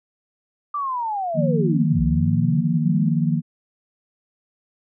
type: linear two-way sweep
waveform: sine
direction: down then up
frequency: 1189 to 58.27 to 215.5 Hz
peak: -22 dBFS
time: 0.74-3.09 s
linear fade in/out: 5 ms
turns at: 2.01 s
type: chord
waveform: sine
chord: Eb suspended second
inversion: none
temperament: equal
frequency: 155.56 / 174.61 / 233.1 Hz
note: Eb3 / F3 / Bb3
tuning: 0 / 0 / 0 cents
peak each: -20 / -22 / -23 dBFS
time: 1.34-3.42 s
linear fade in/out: 50 ms
effects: none